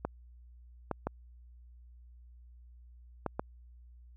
clicks, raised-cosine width 1 ms, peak -18 dBFS, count 5, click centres 0.05 / 0.913 / 1.07 / 3.263 / 3.395 s, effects added 60 Hz sine -52 dBFS peak until 4.16 s

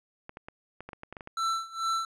clicks, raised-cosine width 0.5 ms, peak -26 dBFS, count 11, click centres 0.294 / 0.371 / 0.485 / 0.806 / 0.89 / 0.932 / 1.034 / 1.126 / 1.168 / 1.208 / 1.274 s
square tone with tremolo, 1335 Hz, E6, 22 cents sharp, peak -26 dBFS, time 1.37-2.05 s, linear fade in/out 2 ms, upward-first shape sine, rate 2.3 Hz, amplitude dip 90%
effects low-pass 7000 Hz 12 dB/octave

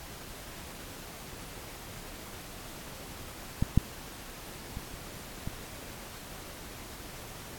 clicks, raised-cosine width 5 ms, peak -13 / -8 / -25 / -30 / -22 dBFS, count 5, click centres 3.625 / 3.776 / 4.771 / 4.941 / 5.475 s, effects pink hiss -45 dBFS RMS until 7.58 s + AAC 64 kbps

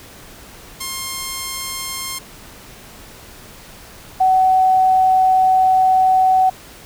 5% pulse / sine tone pair in turn, 1063 / 751.7 Hz, C6 / F#5, +27 / +27 cents, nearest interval tritone, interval 600 cents, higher first, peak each -12 / -10 dBFS, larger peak second, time 0.8-2.19 / 4.2-6.5 s, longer second, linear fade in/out 10 ms, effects pink hiss -40 dBFS RMS until 6.85 s

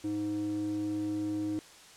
square tone with band-pass filter, 103.83 Hz, G#2, in tune, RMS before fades -33 dBFS, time 0.04-1.59 s, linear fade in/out 0 ms, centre 310 Hz, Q 4.8, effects white hiss -53 dBFS RMS until 1.96 s + low-pass 8000 Hz 12 dB/octave

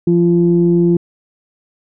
sine tone pair together, 172.5 / 344.6 Hz, F3 / F4, -21 / -23 cents, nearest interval octave, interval 1198 cents, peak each -11 dBFS, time 0.07-0.97 s, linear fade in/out 5 ms, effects tanh soft clip ceiling -1 dBFS

